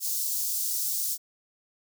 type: high-pass noise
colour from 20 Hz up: white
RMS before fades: -29 dBFS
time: 0-1.18 s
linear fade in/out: 50 ms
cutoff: 5000 Hz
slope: 24 dB/octave
effects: none